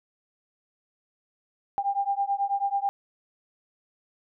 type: beating tone pair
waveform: sine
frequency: 793 / 802.2 Hz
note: G5 / G5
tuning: +20 / +40 cents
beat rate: 9.2 Hz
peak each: -27 dBFS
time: 1.78-2.89 s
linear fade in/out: 0 ms
effects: none